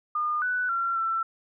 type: tone with pitch steps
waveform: sine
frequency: 1215 / 1489 / 1367 / 1340 Hz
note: D#6 / F#6 / F6 / E6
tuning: -42 / +11 / -37 / +28 cents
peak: -24 dBFS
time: 0.15-1.23 s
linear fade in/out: 5 ms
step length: 270 ms
effects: none